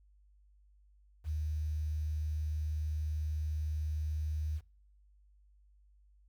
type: tone with quantisation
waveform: sine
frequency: 76.7 Hz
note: D#2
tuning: 24 cents flat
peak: -32 dBFS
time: 1.24-4.61 s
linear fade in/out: 50 ms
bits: 10
effects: noise-tail reverb RT60 0.5 s tail -26 dB re dry + added 50 Hz sine -61 dBFS peak until 6.28 s